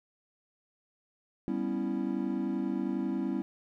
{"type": "chord", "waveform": "triangle", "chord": "C# half-diminished seventh", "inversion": "second", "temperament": "equal", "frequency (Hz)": [196, 246.9, 277.2, 329.6], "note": ["G3", "B3", "C#4", "E4"], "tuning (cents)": [0, 0, 0, 0], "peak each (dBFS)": -33, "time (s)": [1.48, 3.42], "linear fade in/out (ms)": 0, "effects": []}